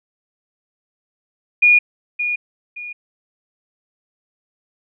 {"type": "tone with echo", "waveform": "sine", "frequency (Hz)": 2440, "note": "D#7", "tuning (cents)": -34, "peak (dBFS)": -8, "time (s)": [1.62, 1.79], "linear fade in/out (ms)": 10, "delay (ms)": 570, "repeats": 2, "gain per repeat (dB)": -10, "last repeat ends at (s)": 2.93, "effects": []}